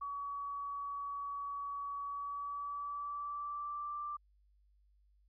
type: tone with pitch glide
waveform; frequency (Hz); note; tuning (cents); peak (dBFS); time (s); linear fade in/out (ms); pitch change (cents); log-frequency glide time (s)
sine; 1133 to 1178.4; C#6 to D6; +37 to +6; -38; 0.01-4.17; 10; +69; 2.02-4.05
effects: added 50 Hz sine -66 dBFS peak until 5.28 s